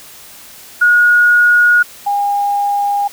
sine tone pair in turn, 1445 / 811 Hz, F#6 / G#5, -41 / -41 cents, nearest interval minor seventh, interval 1000 cents, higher first, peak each -6 / -12 dBFS, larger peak first, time 0.81-1.83 / 2.06-3.08 s, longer neither, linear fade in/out 10 ms, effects white hiss -37 dBFS RMS until 3.12 s

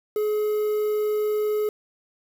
triangle tone with quantisation, 423.8 Hz, G#4, 35 cents sharp, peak -19 dBFS, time 0.16-1.69 s, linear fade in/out 2 ms, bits 7, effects none

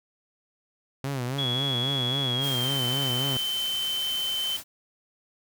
sawtooth tone with vibrato, 130.81 Hz, C3, in tune, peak -24 dBFS, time 1.04-3.37 s, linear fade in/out 0 ms, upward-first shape sine, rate 3.7 Hz, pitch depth 130 cents each way
sine tone with pitch glide, 3356 to 3077 Hz, G#7 to G7, +17 to -33 cents, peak -26 dBFS, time 1.38-4.57 s, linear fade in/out 10 ms, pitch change -150 cents, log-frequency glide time 2.26-2.81 s
white noise, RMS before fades -37 dBFS, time 2.4-4.64 s, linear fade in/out 50 ms
effects none

